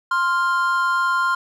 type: tone pair together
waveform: triangle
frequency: 1049.4 / 1396.9 Hz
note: C6 / F6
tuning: +5 / 0 cents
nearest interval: perfect fourth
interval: 495 cents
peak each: -18 dBFS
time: 0.11-1.35 s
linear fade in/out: 5 ms
effects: none